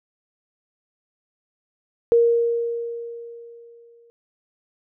sine tone with exponential decay, 468 Hz, A#4, 7 cents sharp, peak -11 dBFS, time 2.12-4.1 s, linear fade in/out 0 ms, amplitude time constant 430 ms, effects none

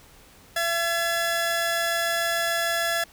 sawtooth tone pair together, 675 / 1700.9 Hz, E5 / G#6, +41 / +41 cents, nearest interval octave + major third, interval 1600 cents, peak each -22 dBFS, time 0.56-3.04 s, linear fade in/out 5 ms, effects pink hiss -52 dBFS RMS until 3.12 s

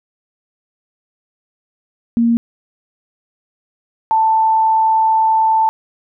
sine tone pair in turn, 233.1 / 884.7 Hz, A#3 / A5, 0 / +9 cents, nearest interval octave + major seventh, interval 2309 cents, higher second, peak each -10 dBFS, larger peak neither, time 2.17-2.37 / 4.11-5.69 s, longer second, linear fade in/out 0 ms, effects none

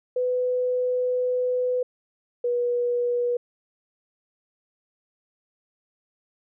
sine tone pair in turn, 500 / 484.6 Hz, B4 / B4, +21 / -33 cents, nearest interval minor second, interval 54 cents, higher first, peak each -21 dBFS, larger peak neither, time 0.16-1.83 / 2.44-3.37 s, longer first, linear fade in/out 5 ms, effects none

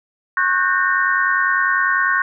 sine tone cluster, 1093 / 1477 / 1567 / 1832 Hz, C#6 / F#6 / G6 / A#6, -25 / -3 / -1 / -31 cents, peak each -20 dBFS, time 0.37-2.22 s, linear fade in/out 2 ms, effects none

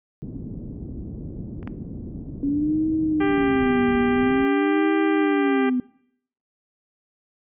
white low-pass noise, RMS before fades -34 dBFS, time 0.22-4.45 s, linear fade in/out 0 ms, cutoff 290 Hz, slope 24 dB/octave
clicks, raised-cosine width 0.5 ms, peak -30 / -21 dBFS, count 2, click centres 1.629 / 1.675 s
sine tone with vibrato, 277.2 Hz, C#4, in tune, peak -19 dBFS, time 2.43-5.8 s, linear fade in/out 2 ms, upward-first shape sine, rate 0.49 Hz, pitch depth 230 cents each way
harmonic tone, 395.7 Hz, G4, 16 cents sharp, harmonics 1 / 2 / 3 / 4 / 5 / 6 / 7 / 8, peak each -23 / -29 / -32 / -32 / -34 / -36 / -43 / -43 dBFS, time 3.2-5.7 s, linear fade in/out 10 ms
effects noise-tail reverb RT60 0.7 s tail -22 dB re dry

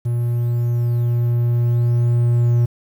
triangle tone with level ramp, 119.4 Hz, A#2, 42 cents sharp, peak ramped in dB -15 to -10 dBFS, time 0.05-2.66 s, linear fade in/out 10 ms, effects 8-bit

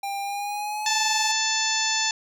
square tone with pitch glide, 797 to 859.2 Hz, G5 to A5, +28 to -41 cents, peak -28 dBFS, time 0.03-1.32 s, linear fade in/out 5 ms, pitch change +131 cents, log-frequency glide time 0.21-0.93 s
harmonic tone, 880 Hz, A5, in tune, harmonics 1 / 2 / 3 / 4 / 5 / 6 / 7 / 8, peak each -30 / -30 / -30 / -30 / -30 / -30 / -30 / -30 dBFS, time 0.86-2.11 s, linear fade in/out 2 ms
effects none

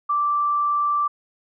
sine tone, 1171 Hz, D6, 5 cents flat, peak -18 dBFS, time 0.09-1.08 s, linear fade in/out 10 ms, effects none

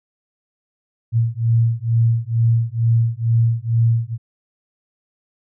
sine beating tone pair, 114.3 / 116.5 Hz, A#2 / A#2, -34 / -1 cents, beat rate 2.2 Hz, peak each -17 dBFS, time 1.12-4.18 s, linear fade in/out 50 ms, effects none

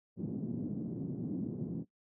white band-pass noise, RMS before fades -38 dBFS, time 0.16-1.85 s, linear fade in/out 50 ms, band 130 to 280 Hz, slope 24 dB/octave, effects noise-tail reverb RT60 0.1 s tail -17 dB re dry

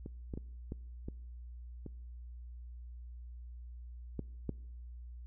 clicks, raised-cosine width 3 ms, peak -30 / -27 / -28 / -27 / -28 / -30 / -24 / -22 dBFS, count 8, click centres 0.061 / 0.338 / 0.375 / 0.721 / 1.085 / 1.863 / 4.193 / 4.493 s, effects noise-tail reverb RT60 0.9 s tail -24 dB re dry + added 60 Hz sine -45 dBFS peak until 5.26 s

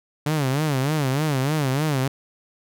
sawtooth tone with vibrato, 142.6 Hz, C#3, 49 cents sharp, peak -16 dBFS, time 0.26-2.08 s, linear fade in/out 5 ms, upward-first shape sine, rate 3.3 Hz, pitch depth 170 cents each way, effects none

